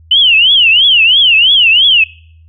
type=tone with vibrato; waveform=sine; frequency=2960 Hz; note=F#7; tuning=in tune; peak=-4 dBFS; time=0.11-2.04 s; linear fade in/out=5 ms; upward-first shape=triangle; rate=3 Hz; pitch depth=260 cents each way; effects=noise-tail reverb RT60 0.6 s tail -24 dB re dry + added 81 Hz sine -38 dBFS peak until 2.48 s